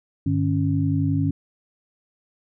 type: tone cluster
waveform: sine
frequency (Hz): 99.1 / 150.4 / 275.9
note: G2 / D3 / C#4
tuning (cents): +19 / +42 / -8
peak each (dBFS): -23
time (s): 0.26-1.31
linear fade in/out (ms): 5
effects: none